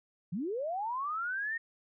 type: linear sweep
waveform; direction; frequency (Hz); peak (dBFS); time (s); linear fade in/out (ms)
sine; up; 150.3 to 1864.7; -32; 0.32-1.58; 10
effects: none